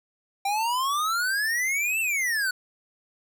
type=exponential two-way sweep; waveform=square; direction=up then down; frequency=782 to 2712 to 1462 Hz; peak=-24 dBFS; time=0.45-2.51 s; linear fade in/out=5 ms; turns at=2 s; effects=none